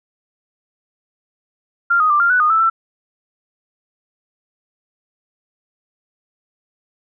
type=tone with pitch steps; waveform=sine; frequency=1390 / 1248 / 1183 / 1392 / 1484 / 1229 / 1318 / 1338 Hz; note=F6 / D#6 / D6 / F6 / F#6 / D#6 / E6 / E6; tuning=-9 / +5 / +12 / -6 / +5 / -22 / -1 / +25 cents; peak=-11 dBFS; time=1.9-2.7 s; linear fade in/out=10 ms; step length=100 ms; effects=none